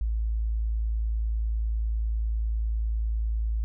sine tone, 55 Hz, A1, in tune, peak -24 dBFS, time 0.01-3.64 s, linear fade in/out 0 ms, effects none

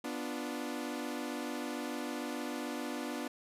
sawtooth chord, B diminished, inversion none, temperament equal, 246.9 / 293.7 / 349.2 Hz, B3 / D4 / F4, 0 / 0 / 0 cents, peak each -36 / -36 / -40 dBFS, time 0.04-3.28 s, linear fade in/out 5 ms, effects resampled to 32000 Hz

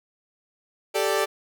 sawtooth chord, G suspended second, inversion none, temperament equal, 392 / 440 / 587.3 Hz, G4 / A4 / D5, 0 / 0 / 0 cents, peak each -22 dBFS, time 0.94-1.26 s, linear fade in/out 20 ms, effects none

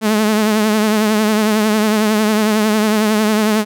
sawtooth tone with vibrato, 214.4 Hz, A3, 45 cents flat, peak -8 dBFS, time 0.01-3.65 s, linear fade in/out 50 ms, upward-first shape triangle, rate 11 Hz, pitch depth 61 cents each way, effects none

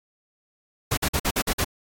pink noise bursts, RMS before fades -23 dBFS, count 7, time 0.91-1.646 s, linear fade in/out 10 ms, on 64 ms, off 48 ms, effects AAC 64 kbps

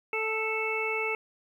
harmonic tone, 440 Hz, A4, in tune, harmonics 1 / 2 / 3 / 5 / 6, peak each -32 / -37 / -38 / -32 / -33 dBFS, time 0.13-1.15 s, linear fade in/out 2 ms, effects 10-bit

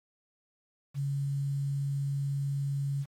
sine tone with quantisation, 139.8 Hz, C#3, 15 cents sharp, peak -28 dBFS, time 0.94-3.06 s, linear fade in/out 50 ms, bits 9, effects MP3 64 kbps

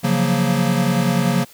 square chord, Gb major seventh, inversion second, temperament equal, 138.59 / 174.61 / 185 / 233.1 Hz, Db3 / F3 / Gb3 / Bb3, 0 / 0 / 0 / 0 cents, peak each -22 dBFS, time 0.03-1.45 s, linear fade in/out 20 ms, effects white hiss -46 dBFS RMS until 1.53 s

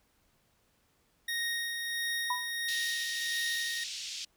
25% pulse tone with tremolo, 1864.7 Hz, A#6, in tune, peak -27 dBFS, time 1.28-3.84 s, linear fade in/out 5 ms, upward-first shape sine, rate 1.5 Hz, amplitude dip 35%
sine tone with exponential decay, 987.8 Hz, B5, in tune, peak -26 dBFS, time 2.3-2.51 s, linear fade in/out 5 ms, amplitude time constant 44 ms
white band-pass noise, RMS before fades -40 dBFS, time 2.68-4.25 s, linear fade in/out 5 ms, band 2800 to 6000 Hz, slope 24 dB/octave
effects pink hiss -71 dBFS RMS until 4.36 s

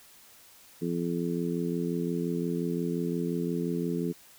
harmonic tone, 85.7 Hz, F2, 32 cents flat, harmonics 2 / 3 / 4 / 5, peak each -31 / -33 / -34 / -35 dBFS, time 0.81-4.13 s, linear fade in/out 20 ms, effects white hiss -55 dBFS RMS until 4.38 s

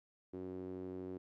sawtooth tone with band-pass filter, 92.5 Hz, F#2, in tune, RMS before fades -45 dBFS, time 0.33-1.18 s, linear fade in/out 10 ms, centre 340 Hz, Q 3.7, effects none

